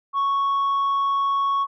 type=tone; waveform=sine; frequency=1108.7 Hz; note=C#6; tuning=in tune; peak=-16 dBFS; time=0.13-1.67 s; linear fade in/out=50 ms; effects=tanh soft clip ceiling -18 dBFS